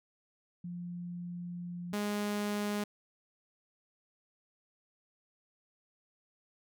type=tone pair in turn; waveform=sine / sawtooth; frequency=175.2 / 206.8 Hz; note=F3 / G#3; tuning=+6 / -7 cents; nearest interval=minor third; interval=287 cents; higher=second; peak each=-38 / -28 dBFS; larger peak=second; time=0.64-1.93 / 1.93-2.84 s; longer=first; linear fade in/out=5 ms; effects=none